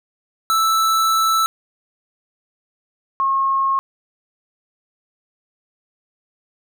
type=tone pair in turn; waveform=square / sine; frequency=1318.5 / 1082.8 Hz; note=E6 / C#6; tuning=0 / -41 cents; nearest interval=minor third; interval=341 cents; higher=first; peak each=-15 dBFS; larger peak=neither; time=0.5-1.46 / 3.2-3.79 s; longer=first; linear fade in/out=0 ms; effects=none